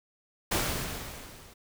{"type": "noise with level ramp", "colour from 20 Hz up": "pink", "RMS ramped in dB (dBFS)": [-26, -53], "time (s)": [0.51, 1.54], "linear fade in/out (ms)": 10, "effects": []}